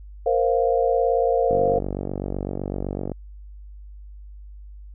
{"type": "chord", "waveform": "sine", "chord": "Bb suspended second", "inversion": "none", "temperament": "just", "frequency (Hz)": [466.2, 524.4, 699.2], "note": ["Bb4", "C5", "F5"], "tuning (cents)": [0, 4, 2], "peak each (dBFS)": [-21, -21, -23], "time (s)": [0.26, 1.79], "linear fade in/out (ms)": 5}
{"type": "click train", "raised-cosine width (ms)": 2, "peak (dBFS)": -14, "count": 78, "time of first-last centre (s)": [1.51, 3.118], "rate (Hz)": 47.9}
{"effects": ["added 50 Hz sine -38 dBFS peak until 4.94 s"]}